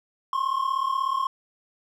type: tone pair together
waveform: triangle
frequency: 1051.5 / 1088 Hz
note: C6 / C#6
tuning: +8 / -33 cents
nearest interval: minor second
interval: 59 cents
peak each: -24 dBFS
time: 0.33-1.27 s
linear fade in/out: 2 ms
effects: none